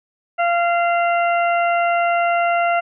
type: harmonic tone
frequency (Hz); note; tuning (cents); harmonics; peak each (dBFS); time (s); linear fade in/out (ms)
690; F5; -21; 1 / 2 / 3 / 4; -16 / -22 / -26 / -28; 0.38-2.81; 20
effects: none